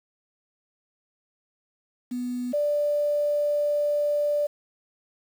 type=tone pair in turn; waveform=sine; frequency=246.9 / 587.2 Hz; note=B3 / D5; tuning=0 / 0 cents; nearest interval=octave + minor third; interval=1500 cents; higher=second; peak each=-27 / -21 dBFS; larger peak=second; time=2.11-2.53 / 2.53-4.47 s; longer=second; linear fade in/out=10 ms; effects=8-bit